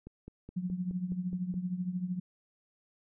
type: click train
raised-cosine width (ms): 3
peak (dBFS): -32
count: 8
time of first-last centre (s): 0.07-1.541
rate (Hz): 4.76
type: tone with tremolo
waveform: sine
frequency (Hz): 181.1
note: F#3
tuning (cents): -37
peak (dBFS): -28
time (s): 0.56-2.2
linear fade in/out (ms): 10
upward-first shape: triangle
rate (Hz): 13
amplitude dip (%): 80
effects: none